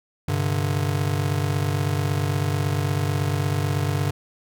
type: chord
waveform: square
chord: G suspended fourth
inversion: none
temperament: just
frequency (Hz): 98 / 130.67 / 147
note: G2 / C3 / D3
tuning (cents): 0 / -2 / +2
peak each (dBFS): -25 / -29 / -26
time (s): 0.28-4.11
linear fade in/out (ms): 5
effects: none

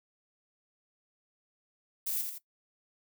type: noise with echo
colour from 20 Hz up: violet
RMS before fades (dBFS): -33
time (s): 2.06-2.22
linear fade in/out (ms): 10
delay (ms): 82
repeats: 2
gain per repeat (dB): -5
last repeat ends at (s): 2.384
effects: noise-tail reverb RT60 0.1 s tail -18 dB re dry

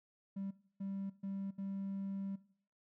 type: tone bursts at uneven times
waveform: triangle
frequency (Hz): 195.6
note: G3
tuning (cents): -4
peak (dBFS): -36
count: 4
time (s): 0.36-0.51 / 0.8-1.1 / 1.23-1.51 / 1.58-2.36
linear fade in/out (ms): 10
effects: noise-tail reverb RT60 0.6 s tail -20 dB re dry + tanh soft clip ceiling -32 dBFS

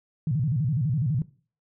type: tone with vibrato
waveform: sine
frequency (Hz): 137.3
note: C#3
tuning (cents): -16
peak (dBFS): -22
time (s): 0.27-1.22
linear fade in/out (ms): 2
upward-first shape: square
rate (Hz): 12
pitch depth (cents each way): 230
effects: noise-tail reverb RT60 0.4 s tail -18 dB re dry

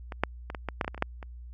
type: clicks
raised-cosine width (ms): 0.5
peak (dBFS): -22 / -8 / -21 / -20 / -16 / -11 / -19 / -15 / -26 / -25 / -9 / -26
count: 12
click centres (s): 0.122 / 0.236 / 0.501 / 0.548 / 0.687 / 0.812 / 0.846 / 0.879 / 0.946 / 0.978 / 1.024 / 1.228
effects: added 60 Hz sine -41 dBFS peak until 1.53 s

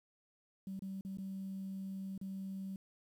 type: tone with dropouts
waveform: sine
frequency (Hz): 192.4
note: G3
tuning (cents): -32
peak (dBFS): -39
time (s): 0.67-2.76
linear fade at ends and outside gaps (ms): 2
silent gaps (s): 0.793-0.821 / 1.01-1.049 / 1.172-1.184 / 2.178-2.213
effects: tanh soft clip ceiling -36 dBFS + 11-bit

